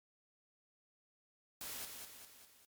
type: noise with echo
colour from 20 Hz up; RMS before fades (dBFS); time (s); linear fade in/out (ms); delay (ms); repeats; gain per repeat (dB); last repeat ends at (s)
white; -45; 1.61-1.85; 0; 200; 4; -5; 2.65
effects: MP3 96 kbps